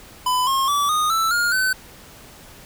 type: tone with pitch steps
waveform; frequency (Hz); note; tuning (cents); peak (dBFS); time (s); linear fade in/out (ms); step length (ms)
square; 1003 / 1075 / 1152.1 / 1234.8 / 1323.5 / 1418.5 / 1520.3; B5 / C6 / D6 / D#6 / E6 / F6 / F#6; +26 / +47 / -34 / -14 / +7 / +27 / +47; -18; 0.26-1.73; 5; 210
effects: pink hiss -44 dBFS RMS until 2.65 s